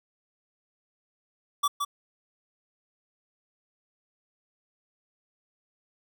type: tone with echo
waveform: square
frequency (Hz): 1153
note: D6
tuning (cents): -32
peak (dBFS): -22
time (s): 1.63-1.68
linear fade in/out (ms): 10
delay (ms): 170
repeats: 1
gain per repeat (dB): -5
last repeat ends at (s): 1.85
effects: none

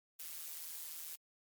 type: noise with amplitude modulation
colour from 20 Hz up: blue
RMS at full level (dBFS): -43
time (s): 0.19-1.16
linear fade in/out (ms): 10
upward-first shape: sine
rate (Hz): 161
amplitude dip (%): 70
effects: MP3 96 kbps

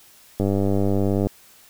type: click train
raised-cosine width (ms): 2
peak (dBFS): -9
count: 87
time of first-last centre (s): 0.4-1.27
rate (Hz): 98.9
effects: white hiss -51 dBFS RMS until 1.69 s

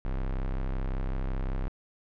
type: tone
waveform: 45% pulse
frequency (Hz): 32.7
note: C1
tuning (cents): 0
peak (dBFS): -28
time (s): 0.05-1.68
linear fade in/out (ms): 0
effects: low-pass 2000 Hz 12 dB/octave

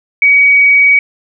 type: tone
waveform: sine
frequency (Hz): 2261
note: C#7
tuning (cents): +34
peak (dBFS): -4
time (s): 0.22-0.99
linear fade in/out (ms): 2
effects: none

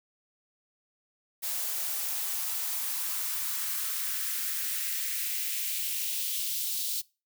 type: noise with high-pass filter sweep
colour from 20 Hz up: blue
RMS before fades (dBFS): -32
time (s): 1.42-7.02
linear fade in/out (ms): 20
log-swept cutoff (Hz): 540 to 3800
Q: 1.9
effects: noise-tail reverb RT60 0.3 s tail -23 dB re dry

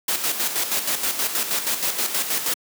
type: noise with tremolo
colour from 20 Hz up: white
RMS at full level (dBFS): -22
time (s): 0.08-2.54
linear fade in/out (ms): 5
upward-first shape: square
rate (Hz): 6.3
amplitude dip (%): 55
effects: high-pass 200 Hz 12 dB/octave

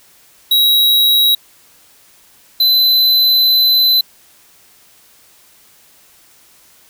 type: tone pair in turn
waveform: square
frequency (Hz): 3853 / 4029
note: B7 / B7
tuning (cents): -44 / +34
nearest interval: minor second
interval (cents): 78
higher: second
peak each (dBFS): -9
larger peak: neither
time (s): 0.51-1.35 / 2.6-4.01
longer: second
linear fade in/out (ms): 5
effects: white hiss -48 dBFS RMS until 6.89 s

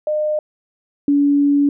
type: tone pair in turn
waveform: sine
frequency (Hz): 608 / 285.4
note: D#5 / D4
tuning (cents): -40 / -49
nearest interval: octave + minor second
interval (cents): 1309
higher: first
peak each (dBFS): -16 / -11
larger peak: second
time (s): 0.07-0.39 / 1.08-1.69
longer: second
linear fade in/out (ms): 2
effects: none

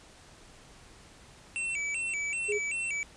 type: tone with vibrato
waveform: square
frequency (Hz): 2489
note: D#7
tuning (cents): 0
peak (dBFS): -31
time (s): 1.56-3.03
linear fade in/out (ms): 0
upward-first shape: square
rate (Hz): 2.6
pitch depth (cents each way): 140
type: tone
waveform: sine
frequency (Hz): 415.3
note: G#4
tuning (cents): 0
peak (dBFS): -28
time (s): 2.48-2.59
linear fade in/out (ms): 20
effects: pink hiss -54 dBFS RMS until 3.16 s + resampled to 22050 Hz

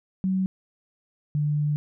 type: tone pair in turn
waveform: sine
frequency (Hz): 188.7 / 148.27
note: F#3 / D3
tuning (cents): +34 / +17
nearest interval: major third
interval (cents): 417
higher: first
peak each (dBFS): -21 / -21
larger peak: neither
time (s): 0.24-0.46 / 1.35-1.76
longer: second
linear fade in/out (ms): 0
effects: none

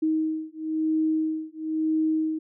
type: beating tone pair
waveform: sine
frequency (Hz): 314.5 / 315.5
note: D#4 / D#4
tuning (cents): +19 / +24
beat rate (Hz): 1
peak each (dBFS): -26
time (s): 0.02-2.39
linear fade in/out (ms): 10
effects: none

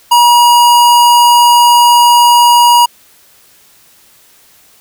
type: tone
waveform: square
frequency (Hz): 958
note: A#5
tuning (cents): +47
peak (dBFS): -4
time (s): 0.11-2.86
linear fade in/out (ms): 10
effects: white hiss -45 dBFS RMS until 4.8 s

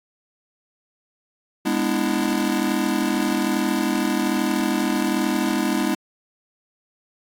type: chord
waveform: square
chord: E dominant seventh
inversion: first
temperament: just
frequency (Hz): 206 / 247.2 / 296.7 / 329.6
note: G#3 / B3 / D4 / E4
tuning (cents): -14 / +2 / +18 / 0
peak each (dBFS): -26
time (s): 1.65-5.95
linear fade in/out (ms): 10
effects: AAC 64 kbps

